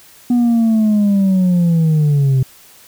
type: linear sweep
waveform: sine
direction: down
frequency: 245.6 to 128.7 Hz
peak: -7 dBFS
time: 0.3-2.43 s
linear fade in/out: 5 ms
effects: tanh soft clip ceiling -9 dBFS + white hiss -44 dBFS RMS until 2.87 s